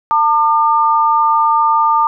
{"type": "tone pair together", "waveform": "sine", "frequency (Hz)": [901.2, 1203], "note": ["A5", "D6"], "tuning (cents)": [41, 41], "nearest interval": "perfect fourth", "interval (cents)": 500, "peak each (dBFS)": -12, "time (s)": [0.11, 2.07], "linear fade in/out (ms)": 0, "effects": []}